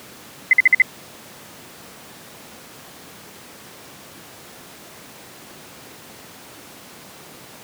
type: tone bursts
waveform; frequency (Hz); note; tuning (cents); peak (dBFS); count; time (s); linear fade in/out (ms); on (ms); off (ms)
sine; 2038; C7; -46; -7; 5; 0.51-0.82; 2; 22; 50
effects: pink hiss -41 dBFS RMS until 7.63 s + high-pass 150 Hz 12 dB/octave